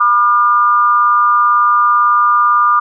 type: tone with amplitude modulation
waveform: sine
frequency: 1200 Hz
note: D6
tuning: 37 cents sharp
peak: -4 dBFS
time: 0-2.8 s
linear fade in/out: 10 ms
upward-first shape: sine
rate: 218 Hz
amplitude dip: 75%
effects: none